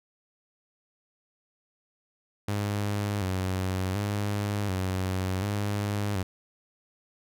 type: tone with vibrato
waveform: sawtooth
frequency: 98 Hz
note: G2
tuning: in tune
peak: -23 dBFS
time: 2.48-6.23 s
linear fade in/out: 5 ms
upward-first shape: square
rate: 0.68 Hz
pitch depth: 77 cents each way
effects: none